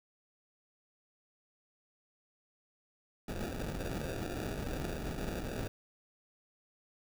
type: noise with sample-and-hold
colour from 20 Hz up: pink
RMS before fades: -38 dBFS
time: 3.28-5.68 s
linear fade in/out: 5 ms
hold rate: 1050 Hz
effects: none